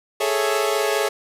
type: chord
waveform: sawtooth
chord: A major seventh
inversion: third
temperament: equal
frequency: 415.3 / 440 / 554.4 / 659.3 Hz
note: G#4 / A4 / C#5 / E5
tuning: 0 / 0 / 0 / 0 cents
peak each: -19 / -21 / -21 / -23 dBFS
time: 0.2-1.09 s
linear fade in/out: 10 ms
effects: resampled to 32000 Hz + 7-bit